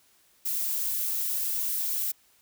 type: noise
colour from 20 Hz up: violet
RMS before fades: -29 dBFS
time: 0.45-2.12 s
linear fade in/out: 10 ms
effects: white hiss -63 dBFS RMS until 2.41 s